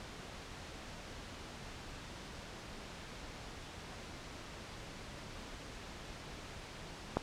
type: click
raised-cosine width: 1 ms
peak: -16 dBFS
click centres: 7.17 s
effects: pink hiss -48 dBFS RMS until 7.22 s + low-pass 6000 Hz 12 dB/octave